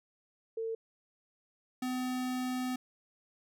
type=tone pair in turn; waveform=sine / square; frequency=450.3 / 253.5 Hz; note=A4 / B3; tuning=+40 / +45 cents; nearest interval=minor seventh; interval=995 cents; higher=first; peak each=-33 / -33 dBFS; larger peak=neither; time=0.57-0.75 / 1.82-2.76 s; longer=second; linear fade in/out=5 ms; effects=none